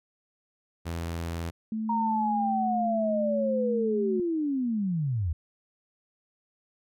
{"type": "tone with vibrato", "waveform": "sawtooth", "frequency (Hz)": 83.9, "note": "E2", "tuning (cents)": 31, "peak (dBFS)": -27, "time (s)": [0.85, 1.51], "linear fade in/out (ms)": 20, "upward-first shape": "triangle", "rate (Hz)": 18, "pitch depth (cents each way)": 18}
{"type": "tone with pitch glide", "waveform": "sine", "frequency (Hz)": [219.4, 218], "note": ["A3", "A3"], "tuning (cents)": [-5, -16], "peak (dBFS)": -28, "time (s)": [1.72, 4.2], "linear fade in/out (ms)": 2, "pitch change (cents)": -11, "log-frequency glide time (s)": [2.26, 3.34]}
{"type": "linear sweep", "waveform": "sine", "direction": "down", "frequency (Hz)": [939, 73.42], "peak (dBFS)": -25, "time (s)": [1.89, 5.33], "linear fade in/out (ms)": 5}
{"effects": []}